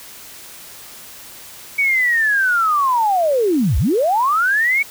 sine linear two-way sweep, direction down then up, 2270 to 54 to 2270 Hz, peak -13 dBFS, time 1.78-4.83 s, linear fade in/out 10 ms, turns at 3.78 s, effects white hiss -38 dBFS RMS until 4.9 s

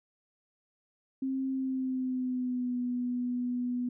sine tone with pitch glide, 265.5 to 246.3 Hz, C4 to B3, +25 to -5 cents, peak -29 dBFS, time 1.22-3.89 s, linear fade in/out 5 ms, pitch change -130 cents, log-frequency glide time 1.5-2.77 s, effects none

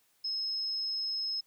sine tone, 5170 Hz, E8, 34 cents flat, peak -31 dBFS, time 0.24-1.41 s, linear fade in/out 10 ms, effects white hiss -70 dBFS RMS until 1.46 s

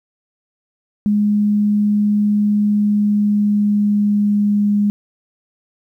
sine tone with pitch glide, 207.7 to 205.6 Hz, G#3 to G#3, 0 to -17 cents, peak -12 dBFS, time 1.06-4.9 s, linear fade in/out 0 ms, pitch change -17 cents, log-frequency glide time 2.67-4.79 s, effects 9-bit

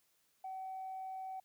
sine tone, 759 Hz, F#5, 44 cents sharp, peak -40 dBFS, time 0.44-1.4 s, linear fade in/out 5 ms, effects tanh soft clip ceiling -37 dBFS + white hiss -75 dBFS RMS until 1.44 s

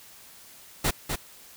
pink noise with echo, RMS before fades -24 dBFS, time 0.84-0.91 s, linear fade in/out 10 ms, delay 250 ms, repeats 1, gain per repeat -5 dB, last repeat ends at 1.16 s, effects white hiss -50 dBFS RMS until 1.56 s

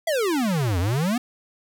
square exponential two-way sweep, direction down then up, 685 to 83.4 to 256.5 Hz, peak -21 dBFS, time 0.07-1.18 s, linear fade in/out 5 ms, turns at 0.79 s, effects none

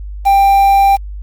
triangle tone with quantisation, 790 Hz, G5, 13 cents sharp, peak -4 dBFS, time 0.25-0.97 s, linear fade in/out 20 ms, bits 5, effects added 50 Hz sine -23 dBFS peak until 1.22 s + Opus 48 kbps

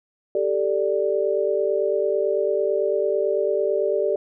sine chord, G suspended second, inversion none, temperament just, 392 / 441 / 588 Hz, G4 / A4 / D5, 0 / +4 / +2 cents, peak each -23 / -24 / -23 dBFS, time 0.35-4.16 s, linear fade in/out 2 ms, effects none

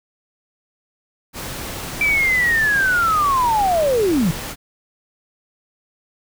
pink noise, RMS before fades -29 dBFS, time 1.33-4.56 s, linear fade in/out 50 ms
sine linear sweep, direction down, 2349 to 146.83 Hz, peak -14 dBFS, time 2.01-4.31 s, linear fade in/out 2 ms
effects none

